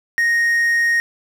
triangle tone with quantisation, 1864.7 Hz, A#6, in tune, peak -12 dBFS, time 0.18-1 s, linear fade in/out 0 ms, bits 7, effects none

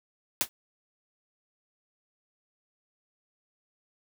white noise with exponential decay, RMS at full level -21 dBFS, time 0.41-0.49 s, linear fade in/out 0 ms, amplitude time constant 16 ms, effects none

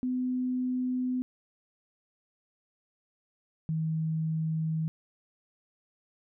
sine tone pair in turn, 252.9 / 159.32 Hz, B3 / D#3, +41 / +41 cents, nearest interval minor sixth, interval 800 cents, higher first, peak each -27 dBFS, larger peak neither, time 0.03-1.22 / 3.69-4.88 s, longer neither, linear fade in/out 0 ms, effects none

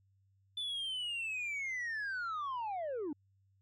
sine linear sweep, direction down, 3520 to 272.4 Hz, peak -33 dBFS, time 0.57-3.13 s, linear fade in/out 5 ms, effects tanh soft clip ceiling -35 dBFS + added 97 Hz sine -68 dBFS peak until 3.61 s

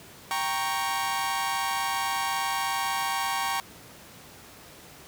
sawtooth chord, G diminished, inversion none, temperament equal, 784 / 932.3 / 1108.7 Hz, G5 / Bb5 / Db6, 0 / 0 / 0 cents, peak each -27 dBFS, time 0.31-3.6 s, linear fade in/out 0 ms, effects pink hiss -48 dBFS RMS until 5.07 s + high-pass 80 Hz 12 dB/octave

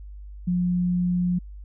sine tone, 178.2 Hz, F3, 35 cents sharp, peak -20 dBFS, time 0.47-1.39 s, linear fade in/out 10 ms, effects added 50 Hz sine -37 dBFS peak until 1.64 s

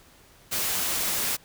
white noise, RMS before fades -27 dBFS, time 0.51-1.37 s, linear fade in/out 20 ms, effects pink hiss -55 dBFS RMS until 1.44 s

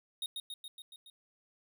square tone with echo, 3729 Hz, A#7, in tune, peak -35 dBFS, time 0.22-0.26 s, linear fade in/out 2 ms, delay 140 ms, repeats 6, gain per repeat -3 dB, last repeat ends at 1.1 s, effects none

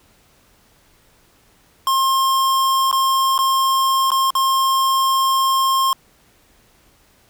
square tone with dropouts, 1066 Hz, C6, 32 cents sharp, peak -15 dBFS, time 1.87-5.93 s, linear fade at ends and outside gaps 1 ms, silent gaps 2.914-2.927 / 3.379-3.389 / 4.105-4.117 / 4.305-4.352 s, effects pink hiss -55 dBFS RMS until 7.29 s

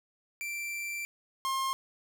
45% pulse tone pair in turn, 2349 / 1065.9 Hz, D7 / C6, 0 / +32 cents, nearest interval octave + major second, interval 1368 cents, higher first, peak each -34 / -29 dBFS, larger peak second, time 0.41-1.05 / 1.45-1.73 s, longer first, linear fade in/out 0 ms, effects none

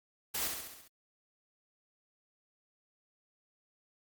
white noise with echo, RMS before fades -35 dBFS, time 0.34-0.48 s, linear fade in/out 10 ms, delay 67 ms, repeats 6, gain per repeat -4 dB, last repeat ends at 0.882 s, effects Opus 48 kbps

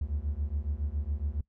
triangle beating tone pair, 69.3 / 76.5 Hz, C#2 / D#2, 0 / -29 cents, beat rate 7.2 Hz, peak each -31 dBFS, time 0.01-1.41 s, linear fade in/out 5 ms, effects noise-tail reverb RT60 0.1 s tail -20 dB re dry

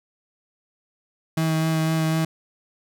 35% pulse tone with vibrato, 160 Hz, D#3, 49 cents sharp, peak -18 dBFS, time 1.37-2.25 s, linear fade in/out 5 ms, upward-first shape sine, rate 4 Hz, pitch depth 13 cents each way, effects none

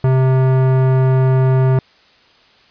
sine tone with tanh clipping, 130.81 Hz, C3, in tune, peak -12 dBFS, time 0.04-1.79 s, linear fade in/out 2 ms, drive 18 dB, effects white hiss -50 dBFS RMS until 2.7 s + resampled to 11025 Hz

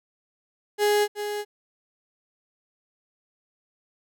35% pulse tone with echo, 415.3 Hz, G#4, in tune, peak -17 dBFS, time 0.78-1.08 s, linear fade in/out 50 ms, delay 370 ms, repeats 1, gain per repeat -9 dB, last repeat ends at 1.45 s, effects none

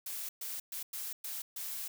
blue noise bursts at uneven times, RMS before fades -40 dBFS, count 6, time 0.06-0.29 / 0.41-0.6 / 0.72-0.83 / 0.93-1.13 / 1.24-1.42 / 1.56-1.88 s, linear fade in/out 5 ms, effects none

